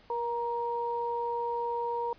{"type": "tone pair together", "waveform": "sine", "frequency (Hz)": [474.6, 940], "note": ["A#4", "A#5"], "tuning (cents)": [31, 14], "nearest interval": "octave", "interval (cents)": 1183, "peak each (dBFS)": [-33, -31], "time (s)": [0.1, 2.13], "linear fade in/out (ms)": 2, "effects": ["pink hiss -59 dBFS RMS until 2.18 s", "resampled to 11025 Hz"]}